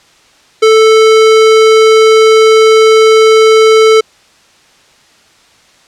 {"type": "tone", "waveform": "square", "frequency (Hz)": 440, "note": "A4", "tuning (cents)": 0, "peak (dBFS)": -3, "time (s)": [0.62, 4.01], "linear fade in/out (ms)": 10, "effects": ["white hiss -45 dBFS RMS until 5.87 s", "low-pass 6000 Hz 12 dB/octave"]}